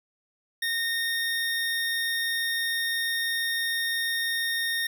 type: tone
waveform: 25% pulse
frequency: 1843 Hz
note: A#6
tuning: 20 cents flat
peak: -22 dBFS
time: 0.62-4.87 s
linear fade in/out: 5 ms
effects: none